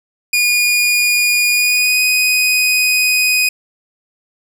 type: tone with pitch glide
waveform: sawtooth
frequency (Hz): 2442 to 2496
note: D#7 to D#7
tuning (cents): -33 to +5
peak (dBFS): -8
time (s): 0.33-3.49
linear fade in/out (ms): 5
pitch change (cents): +38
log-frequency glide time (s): 1.51-2.01
effects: none